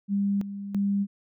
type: tone with tremolo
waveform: sine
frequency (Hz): 200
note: G3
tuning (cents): +35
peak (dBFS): -22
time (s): 0.08-1.07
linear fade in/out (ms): 50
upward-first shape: square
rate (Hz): 1.5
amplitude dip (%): 70
effects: none